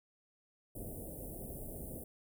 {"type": "band-stop noise", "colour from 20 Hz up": "pink", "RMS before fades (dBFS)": -45, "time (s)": [0.75, 2.04], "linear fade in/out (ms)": 5, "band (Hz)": [670, 9300], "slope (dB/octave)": 48, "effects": []}